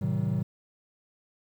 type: chord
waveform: triangle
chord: A diminished seventh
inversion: none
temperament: just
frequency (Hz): 110 / 132 / 158.4 / 190.08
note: A2 / C3 / Eb3 / Gb3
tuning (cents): 0 / +16 / +31 / +47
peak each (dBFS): -29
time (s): 0.01-0.43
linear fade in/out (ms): 10
effects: 10-bit